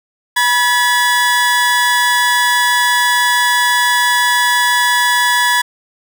30% pulse tone pair together, 975.5 / 1700 Hz, B5 / G#6, -22 / +40 cents, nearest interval minor seventh, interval 962 cents, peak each -11 dBFS, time 0.36-5.62 s, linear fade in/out 10 ms, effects none

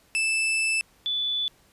40% pulse / sine tone pair in turn, 2637 / 3472 Hz, E7 / A7, 0 / -24 cents, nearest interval perfect fourth, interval 476 cents, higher second, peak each -21 / -24 dBFS, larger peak first, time 0.15-0.81 / 1.06-1.48 s, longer first, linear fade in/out 0 ms, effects pink hiss -60 dBFS RMS until 1.72 s + resampled to 32000 Hz

